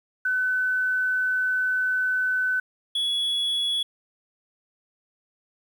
sine / triangle tone pair in turn, 1509 / 3376 Hz, F#6 / G#7, +34 / +28 cents, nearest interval octave + major second, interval 1394 cents, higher second, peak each -21 dBFS, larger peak neither, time 0.25-2.6 / 2.95-3.83 s, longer first, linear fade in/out 5 ms, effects 9-bit

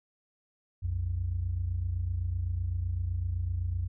sine tone pair together, 61.7 / 89.57 Hz, B1 / F2, -1 / +44 cents, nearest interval tritone, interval 645 cents, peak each -33 / -29 dBFS, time 0.82-3.88 s, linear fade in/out 20 ms, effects tanh soft clip ceiling -21 dBFS

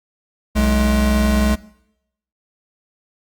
square tone pair together, 62.9 / 211.6 Hz, B1 / G#3, +32 / +33 cents, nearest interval octave + major sixth, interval 2101 cents, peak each -17 dBFS, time 0.55-1.56 s, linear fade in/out 20 ms, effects noise-tail reverb RT60 0.8 s tail -21 dB re dry + Opus 48 kbps

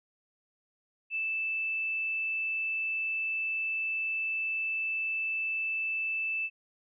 sine tone, 2638 Hz, E7, 1 cent sharp, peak -29 dBFS, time 1.1-6.5 s, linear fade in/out 50 ms, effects none

